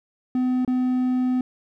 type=tone with dropouts; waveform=triangle; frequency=253.2 Hz; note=B3; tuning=43 cents sharp; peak=-17 dBFS; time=0.35-1.41 s; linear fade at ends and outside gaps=2 ms; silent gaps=0.649-0.677 s; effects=none